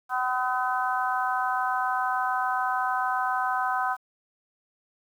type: harmonic tone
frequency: 253.1 Hz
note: B3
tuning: 43 cents sharp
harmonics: 3 / 4 / 5 / 6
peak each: -28 / -29 / -30 / -31 dBFS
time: 0.09-3.97 s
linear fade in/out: 50 ms
effects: 9-bit